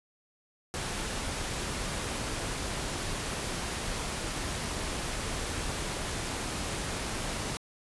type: noise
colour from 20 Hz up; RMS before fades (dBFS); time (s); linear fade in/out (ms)
pink; -34; 0.74-7.57; 0
effects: resampled to 24000 Hz